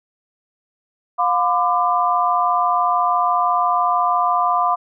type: tone cluster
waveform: sine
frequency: 711 / 1012 / 1186 Hz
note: F5 / B5 / D6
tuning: +31 / +42 / +17 cents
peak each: -19 dBFS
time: 1.18-4.76 s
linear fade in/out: 20 ms
effects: none